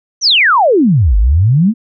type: exponential two-way sweep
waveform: sine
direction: down then up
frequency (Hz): 6290 to 47.48 to 239.7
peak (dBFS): -6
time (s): 0.21-1.74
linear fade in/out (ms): 50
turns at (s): 1.17
effects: none